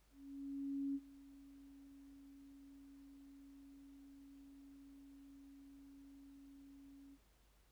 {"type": "tone with ADSR envelope", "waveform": "sine", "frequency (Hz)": 277.2, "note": "C#4", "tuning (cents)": 0, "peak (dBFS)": -37, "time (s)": [0.11, 7.18], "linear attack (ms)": 840, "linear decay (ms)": 46, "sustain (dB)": -20, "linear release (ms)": 46, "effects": ["added 50 Hz sine -70 dBFS peak until 7.71 s", "pink hiss -75 dBFS RMS until 7.71 s"]}